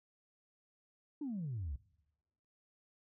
sine exponential sweep, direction down, 311.1 to 62.8 Hz, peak -36 dBFS, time 1.21-1.76 s, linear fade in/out 5 ms, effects noise-tail reverb RT60 1.0 s tail -24 dB re dry + tanh soft clip ceiling -34 dBFS

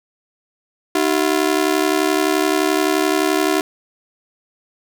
sawtooth ring-modulated tone, 344.7 Hz, F4, 23 cents flat, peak -8 dBFS, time 0.95-3.61 s, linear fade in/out 2 ms, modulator 35.8 Hz, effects none

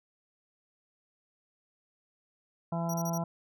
harmonic tone, 168.1 Hz, E3, 34 cents sharp, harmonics 1 / 2 / 3 / 4 / 5 / 6 / 8, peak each -31 / -45 / -47 / -36 / -41 / -41 / -49 dBFS, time 2.72-3.24 s, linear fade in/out 5 ms
sawtooth tone bursts, 5780 Hz, F#8, 41 cents flat, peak -35 dBFS, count 4, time 2.89-3.179 s, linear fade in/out 5 ms, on 49 ms, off 31 ms
effects none

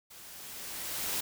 white noise with level ramp, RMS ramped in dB -51 to -32 dBFS, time 0.1-1.21 s, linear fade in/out 10 ms, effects none

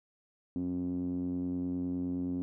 5% pulse tone with low-pass filter, 89.6 Hz, F2, 45 cents sharp, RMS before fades -34 dBFS, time 0.56-2.42 s, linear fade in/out 0 ms, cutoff 250 Hz, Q 7, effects none

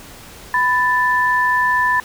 sine tone pair together, 995.2 / 1760 Hz, B5 / A6, +13 / 0 cents, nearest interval minor seventh, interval 987 cents, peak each -16 dBFS, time 0.54-2 s, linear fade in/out 2 ms, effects pink hiss -39 dBFS RMS until 2.04 s

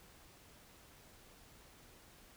silence, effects pink hiss -61 dBFS RMS until 2.36 s

